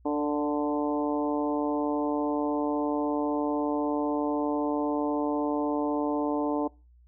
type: harmonic tone with a mistuned harmonic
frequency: 147.3 Hz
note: D3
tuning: 6 cents sharp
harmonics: 2 / 3 / 4 / 5 / 6 / 7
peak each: -27 / -32 / -33 / -36 / -35 / -39 dBFS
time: 0.05-6.68 s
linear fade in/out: 10 ms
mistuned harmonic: 3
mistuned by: +15 cents
effects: noise-tail reverb RT60 0.3 s tail -23 dB re dry + added 60 Hz sine -54 dBFS peak until 7.07 s